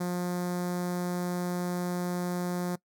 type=tone with notch filter; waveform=sawtooth; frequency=177.8 Hz; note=F3; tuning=31 cents sharp; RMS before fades=-31 dBFS; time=0-2.76 s; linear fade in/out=10 ms; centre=2800 Hz; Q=0.8; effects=noise-tail reverb RT60 0.1 s tail -22 dB re dry